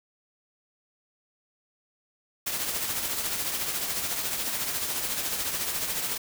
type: noise with tremolo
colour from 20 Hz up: white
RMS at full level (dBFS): -28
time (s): 2.46-6.18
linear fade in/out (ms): 10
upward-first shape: triangle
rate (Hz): 14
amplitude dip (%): 50
effects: none